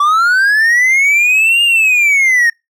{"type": "linear two-way sweep", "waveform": "triangle", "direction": "up then down", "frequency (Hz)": [1139, 2833, 1831], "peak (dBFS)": -6, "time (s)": [0, 2.5], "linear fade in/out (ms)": 5, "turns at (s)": 1.63, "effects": ["noise-tail reverb RT60 0.2 s tail -26 dB re dry"]}